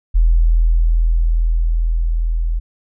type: tone with level ramp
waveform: sine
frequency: 41.2 Hz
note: E1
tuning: in tune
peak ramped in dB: -8 to -15 dBFS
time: 0.14-2.6 s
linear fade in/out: 20 ms
effects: none